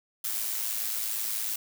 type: noise with amplitude modulation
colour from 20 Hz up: blue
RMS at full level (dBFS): -29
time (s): 0.24-1.56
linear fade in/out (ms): 5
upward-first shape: sine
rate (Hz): 109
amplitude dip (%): 50
effects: none